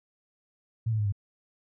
sine tone with pitch steps, 113.7 / 109.07 / 104.63 / 100.36 Hz, A#2 / A2 / G#2 / G2, -43 / -15 / +13 / +41 cents, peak -24 dBFS, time 0.86-1.124 s, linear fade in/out 10 ms, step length 66 ms, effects none

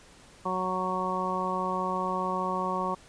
harmonic tone, 185 Hz, F#3, in tune, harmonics 1 / 2 / 3 / 4 / 5 / 6, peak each -35 / -36 / -36 / -37 / -33 / -31 dBFS, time 0.45-2.95 s, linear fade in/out 10 ms, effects pink hiss -54 dBFS RMS until 3.08 s + resampled to 22050 Hz

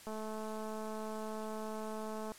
click train, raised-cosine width 1 ms, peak -30 dBFS, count 489, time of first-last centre 0.07-2.319 s, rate 217 Hz, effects white hiss -55 dBFS RMS until 2.38 s + low-pass 11000 Hz 12 dB/octave

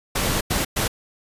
pink noise bursts at uneven times, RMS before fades -22 dBFS, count 3, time 0.15-0.41 / 0.5-0.65 / 0.76-0.88 s, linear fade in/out 10 ms, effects resampled to 32000 Hz

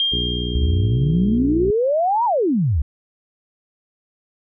sine tone with exponential decay, 3206 Hz, G7, 38 cents sharp, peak -15 dBFS, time 0-1.38 s, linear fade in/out 1 ms, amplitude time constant 300 ms
harmonic tone, 60.1 Hz, B1, 46 cents flat, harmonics 1 / 2 / 3 / 4 / 5 / 6 / 7, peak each -25 / -28 / -30 / -31 / -32 / -33 / -33 dBFS, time 0.12-1.71 s, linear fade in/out 5 ms
sine exponential two-way sweep, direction up then down, 64.1 to 987.8 to 64.1 Hz, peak -15 dBFS, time 0.55-2.82 s, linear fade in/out 5 ms, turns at 2.25 s
effects none

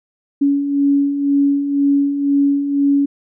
sine beating tone pair, 280 / 282 Hz, C#4 / C#4, +18 / +30 cents, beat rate 2 Hz, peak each -21 / -13 dBFS, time 0.41-3.06 s, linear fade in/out 10 ms, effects none

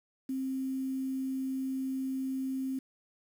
sine tone with quantisation, 264.4 Hz, C4, 18 cents sharp, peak -31 dBFS, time 0.29-2.79 s, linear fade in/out 5 ms, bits 9, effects none

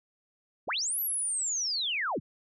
sine linear two-way sweep, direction up then down, 54 to 12000 to 54 Hz, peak -28 dBFS, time 0.67-2.2 s, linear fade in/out 20 ms, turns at 1 s, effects none

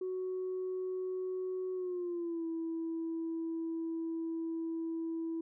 sine tone with pitch glide, 370.8 to 328.4 Hz, F#4 to E4, +4 to -6 cents, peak -33 dBFS, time 0.01-5.41 s, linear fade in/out 5 ms, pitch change -210 cents, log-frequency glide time 1.74-2.46 s, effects tanh soft clip ceiling -31 dBFS

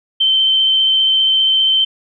sine tone with vibrato, 3100 Hz, G7, 20 cents flat, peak -10 dBFS, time 0.2-1.85 s, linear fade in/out 10 ms, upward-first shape square, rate 15 Hz, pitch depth 11 cents each way, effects none

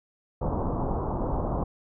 pink low-pass noise, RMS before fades -28 dBFS, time 0.41-1.64 s, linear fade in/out 10 ms, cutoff 1100 Hz, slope 48 dB/octave, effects none

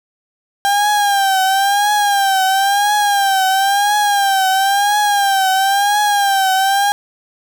35% pulse tone with vibrato, 796 Hz, G5, 26 cents sharp, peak -10 dBFS, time 0.65-6.92 s, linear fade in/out 0 ms, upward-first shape triangle, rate 0.98 Hz, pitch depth 91 cents each way, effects none

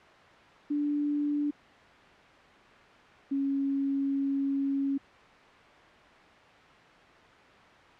sine tone pair in turn, 292.3 / 275.9 Hz, D4 / C#4, -8 / -8 cents, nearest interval minor second, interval 100 cents, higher first, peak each -26 dBFS, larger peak neither, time 0.7-1.51 / 3.31-4.98 s, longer second, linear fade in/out 10 ms, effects white hiss -53 dBFS RMS until 7.99 s + low-pass 2000 Hz 12 dB/octave

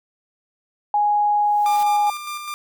sine tone, 830 Hz, G#5, 1 cent flat, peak -15 dBFS, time 0.94-2.1 s, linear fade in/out 2 ms
white noise with exponential growth, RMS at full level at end -34 dBFS, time 1.32-1.83 s, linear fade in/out 1 ms, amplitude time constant 110 ms
sawtooth tone with tremolo, 1193 Hz, D6, 27 cents sharp, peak -23 dBFS, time 1.66-2.54 s, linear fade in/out 0 ms, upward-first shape square, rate 4.9 Hz, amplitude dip 40%
effects none

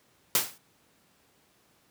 white noise with exponential decay, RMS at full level -20 dBFS, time 0.35-0.58 s, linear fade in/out 2 ms, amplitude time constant 50 ms, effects pink hiss -65 dBFS RMS until 1.9 s + high-pass 100 Hz 12 dB/octave

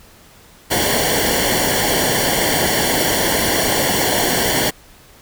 pink noise with comb filter, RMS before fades -17 dBFS, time 0.7-4.71 s, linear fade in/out 20 ms, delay 0.79 ms, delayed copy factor -0.8, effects pink hiss -46 dBFS RMS until 5.21 s

